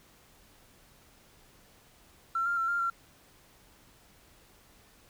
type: tone with pitch steps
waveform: triangle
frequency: 1352 / 1395 / 1349 / 1396 / 1368 Hz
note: E6 / F6 / E6 / F6 / F6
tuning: +43 / -2 / +40 / -1 / -36 cents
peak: -23 dBFS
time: 2.35-2.9 s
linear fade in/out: 5 ms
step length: 110 ms
effects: tanh soft clip ceiling -25 dBFS + pink hiss -60 dBFS RMS until 5.09 s